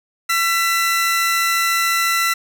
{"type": "tone pair together", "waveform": "sawtooth", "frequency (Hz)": [1350, 1988], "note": ["E6", "B6"], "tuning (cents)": [41, 11], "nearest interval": "perfect fifth", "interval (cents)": 670, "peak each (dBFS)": -15, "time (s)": [0.29, 2.34], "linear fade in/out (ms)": 10, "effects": []}